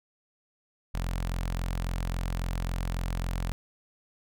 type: tone with notch filter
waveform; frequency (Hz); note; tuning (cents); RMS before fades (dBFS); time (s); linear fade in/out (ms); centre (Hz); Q
sawtooth; 43.65; F1; 0; -31; 0.94-3.52; 0; 360; 1.2
effects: none